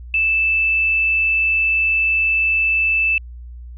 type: tone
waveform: sine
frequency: 2637 Hz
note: E7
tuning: in tune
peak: -14 dBFS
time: 0.14-3.18 s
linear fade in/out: 2 ms
effects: added 60 Hz sine -32 dBFS peak until 3.77 s